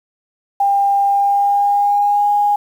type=tone with pitch glide; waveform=sine; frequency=799 to 822.4 Hz; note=G5 to G#5; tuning=+33 to -17 cents; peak=-11 dBFS; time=0.6-2.56 s; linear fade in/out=5 ms; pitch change=+50 cents; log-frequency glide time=1.07-2.3 s; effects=7-bit